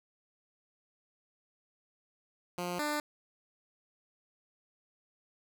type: tone pair in turn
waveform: 10% pulse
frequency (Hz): 177 / 297.7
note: F3 / D4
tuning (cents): +23 / +24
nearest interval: major sixth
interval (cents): 901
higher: second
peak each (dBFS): -26 / -23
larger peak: second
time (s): 2.58-2.79 / 2.79-3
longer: neither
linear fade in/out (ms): 2
effects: none